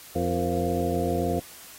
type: harmonic tone with a mistuned harmonic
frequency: 87 Hz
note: F2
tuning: 6 cents flat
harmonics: 1 / 2 / 3 / 4 / 5 / 6 / 8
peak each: -31 / -31 / -31 / -31 / -31 / -31 / -31 dBFS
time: 0.15-1.4 s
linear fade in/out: 10 ms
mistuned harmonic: 5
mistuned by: +98 cents
effects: white hiss -46 dBFS RMS until 1.78 s + AAC 48 kbps